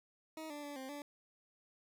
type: tone with pitch steps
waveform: 20% pulse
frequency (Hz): 316.3 / 293.2 / 288.9 / 263.3 / 289.5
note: D#4 / D4 / D4 / C4 / D4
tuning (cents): +29 / -3 / -28 / +11 / -25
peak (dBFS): -39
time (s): 0.37-1.02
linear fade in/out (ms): 2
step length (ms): 130
effects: none